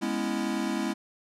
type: chord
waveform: square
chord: C# minor seventh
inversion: second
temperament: equal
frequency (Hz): 207.7 / 246.9 / 277.2 / 329.6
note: G#3 / B3 / C#4 / E4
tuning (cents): 0 / 0 / 0 / 0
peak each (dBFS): -33 / -34 / -35 / -33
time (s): 0.01-0.94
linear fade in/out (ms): 20
effects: low-pass 10000 Hz 12 dB/octave